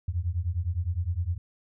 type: beating tone pair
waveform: sine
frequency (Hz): 82.41 / 92.21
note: E2 / F#2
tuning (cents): 0 / -5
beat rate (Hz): 9.8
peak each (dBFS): -29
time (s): 0.08-1.38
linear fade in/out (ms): 5
effects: none